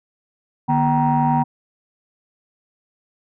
sine tone cluster, 150.5 / 241.6 / 770 / 942 Hz, D3 / B3 / G5 / A#5, +43 / -38 / -31 / +18 cents, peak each -19 dBFS, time 0.68-1.44 s, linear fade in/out 20 ms, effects tanh soft clip ceiling -9 dBFS

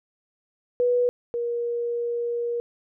sine tone pair in turn, 489.5 / 474.2 Hz, B4 / A#4, -15 / +30 cents, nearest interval minor second, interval 55 cents, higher first, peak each -18 / -24 dBFS, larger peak first, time 0.8-1.09 / 1.34-2.6 s, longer second, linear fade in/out 0 ms, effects none

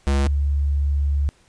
square / sine tone pair in turn, 69.3 / 71.21 Hz, C#2 / C#2, 0 / +47 cents, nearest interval unison, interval 47 cents, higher second, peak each -17 dBFS, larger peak neither, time 0.07-0.27 / 0.27-1.29 s, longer second, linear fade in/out 0 ms, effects pink hiss -57 dBFS RMS until 1.48 s + resampled to 22050 Hz

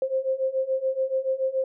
sine beating tone pair, 523.3 / 530.3 Hz, C5 / C5, 0 / +23 cents, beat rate 7 Hz, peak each -27 / -25 dBFS, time 0.02-1.64 s, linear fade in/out 2 ms, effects none

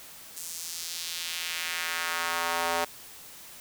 square tone with high-pass filter sweep, 84.5 Hz, E2, 43 cents sharp, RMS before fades -32 dBFS, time 0.36-2.85 s, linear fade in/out 10 ms, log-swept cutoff 8000 to 660 Hz, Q 1.3, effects white hiss -47 dBFS RMS until 3.6 s

